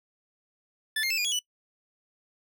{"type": "tone with pitch steps", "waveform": "25% pulse", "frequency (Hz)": [1751, 2123, 2633, 2432, 3342, 2968], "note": ["A6", "C7", "E7", "D#7", "G#7", "F#7"], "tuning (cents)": [-9, 25, -3, -40, 10, 5], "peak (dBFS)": -22, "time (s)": [0.96, 1.392], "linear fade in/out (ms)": 5, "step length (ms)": 72, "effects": ["noise-tail reverb RT60 0.1 s tail -23 dB re dry"]}